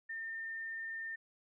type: tone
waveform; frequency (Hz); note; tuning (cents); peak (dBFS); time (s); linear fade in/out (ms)
sine; 1809; A6; +48; -39; 0.09-1.16; 10
effects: none